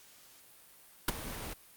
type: noise with ADSR envelope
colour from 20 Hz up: pink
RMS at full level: -24 dBFS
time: 1.08-1.54 s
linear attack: 6 ms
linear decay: 16 ms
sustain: -17 dB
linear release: 14 ms
effects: white hiss -58 dBFS RMS until 1.76 s + Opus 48 kbps

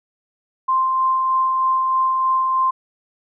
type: tone with tremolo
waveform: sine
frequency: 1046.5 Hz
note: C6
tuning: in tune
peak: -14 dBFS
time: 0.68-2.71 s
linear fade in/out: 10 ms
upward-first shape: sine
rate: 3.2 Hz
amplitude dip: 25%
effects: none

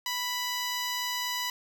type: tone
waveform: 10% pulse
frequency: 987.8 Hz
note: B5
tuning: in tune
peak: -21 dBFS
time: 0.06-1.5 s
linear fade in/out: 2 ms
effects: none

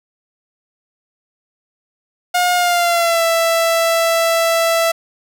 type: tone with pitch glide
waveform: sawtooth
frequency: 715 to 663.3 Hz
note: F5 to E5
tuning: +41 to +11 cents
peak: -9 dBFS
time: 2.34-4.92 s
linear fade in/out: 10 ms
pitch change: -130 cents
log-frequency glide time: 2.55-3.24 s
effects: none

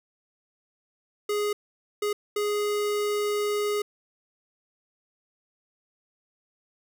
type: tone bursts at uneven times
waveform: square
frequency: 415.1 Hz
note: G#4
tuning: 1 cent flat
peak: -25 dBFS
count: 3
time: 1.29-1.53 / 2.02-2.13 / 2.36-3.82 s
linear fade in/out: 5 ms
effects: none

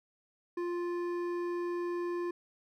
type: tone with hard clipping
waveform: sine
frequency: 349.2 Hz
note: F4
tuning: in tune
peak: -34 dBFS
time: 0.57-2.31 s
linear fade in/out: 5 ms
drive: 10 dB
effects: none

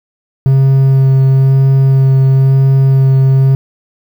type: tone with vibrato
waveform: triangle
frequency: 134.3 Hz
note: C3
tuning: 46 cents sharp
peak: -3 dBFS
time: 0.46-3.55 s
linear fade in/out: 0 ms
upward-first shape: sine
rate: 1 Hz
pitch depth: 9 cents each way
effects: 7-bit

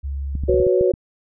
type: tone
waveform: sine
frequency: 69.3 Hz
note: C#2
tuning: in tune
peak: -23 dBFS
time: 0.03-0.64 s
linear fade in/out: 20 ms
type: clicks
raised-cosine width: 5 ms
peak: -16 dBFS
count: 8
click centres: 0.353 / 0.437 / 0.496 / 0.542 / 0.601 / 0.667 / 0.811 / 0.938 s
type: chord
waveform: sine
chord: F# suspended fourth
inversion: none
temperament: equal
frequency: 370 / 493.9 / 554.4 Hz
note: F#4 / B4 / C#5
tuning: 0 / 0 / 0 cents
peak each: -16 / -20 / -20 dBFS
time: 0.48-0.92 s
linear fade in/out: 10 ms
effects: none

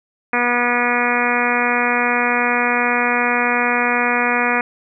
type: harmonic tone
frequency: 242.6 Hz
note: B3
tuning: 31 cents flat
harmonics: 1 / 2 / 3 / 4 / 5 / 6 / 7 / 8 / 9 / 10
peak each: -24 / -24 / -24 / -24 / -24 / -24 / -24 / -24 / -24 / -24 dBFS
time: 0.33-4.61 s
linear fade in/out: 2 ms
effects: none

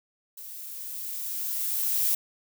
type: noise with level ramp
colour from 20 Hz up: violet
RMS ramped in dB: -42 to -24 dBFS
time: 0.37-2.15 s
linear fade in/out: 5 ms
effects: none

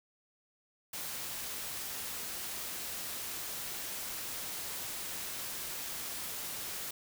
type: noise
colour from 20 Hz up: white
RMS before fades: -40 dBFS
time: 0.93-6.91 s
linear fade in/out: 5 ms
effects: none

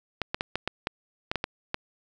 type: clicks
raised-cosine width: 0.3 ms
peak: -11 dBFS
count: 10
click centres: 0.217 / 0.345 / 0.409 / 0.556 / 0.676 / 0.871 / 1.315 / 1.357 / 1.441 / 1.744 s
effects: none

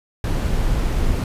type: noise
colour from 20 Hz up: brown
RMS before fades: -19 dBFS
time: 0.24-1.24 s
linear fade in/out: 2 ms
effects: resampled to 32000 Hz

